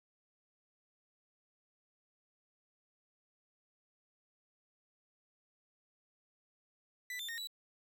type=tone with pitch steps; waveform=40% pulse; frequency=1987 / 3556 / 1845 / 3937 Hz; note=B6 / A7 / A#6 / B7; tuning=+10 / +18 / -18 / -6 cents; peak=-39 dBFS; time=7.1-7.472 s; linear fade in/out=2 ms; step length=93 ms; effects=none